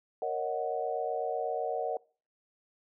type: chord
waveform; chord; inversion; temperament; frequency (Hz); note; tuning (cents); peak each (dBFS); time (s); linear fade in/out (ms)
sine; D# minor seventh; second; equal; 466.2 / 554.4 / 622.3 / 740; A#4 / C#5 / D#5 / F#5; 0 / 0 / 0 / 0; -35 / -37 / -36 / -34; 0.22-1.97; 2
effects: noise-tail reverb RT60 0.4 s tail -24 dB re dry